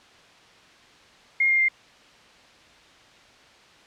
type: tone with pitch steps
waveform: sine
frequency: 2134 / 2118 / 2102 Hz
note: C7 / C7 / C7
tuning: +34 / +21 / +7 cents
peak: -17 dBFS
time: 1.4-1.685 s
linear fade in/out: 5 ms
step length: 95 ms
effects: white hiss -52 dBFS RMS until 3.86 s + low-pass 4000 Hz 12 dB/octave